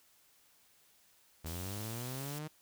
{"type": "linear sweep", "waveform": "sawtooth", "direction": "up", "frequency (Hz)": [77.78, 156.5], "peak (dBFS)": -36, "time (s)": [1.44, 2.48], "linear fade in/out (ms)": 10}
{"type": "high-pass noise", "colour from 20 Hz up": "white", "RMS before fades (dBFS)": -47, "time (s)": [1.46, 2.39], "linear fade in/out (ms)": 5, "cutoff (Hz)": 2500, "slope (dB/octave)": 48}
{"effects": ["white hiss -67 dBFS RMS until 2.61 s"]}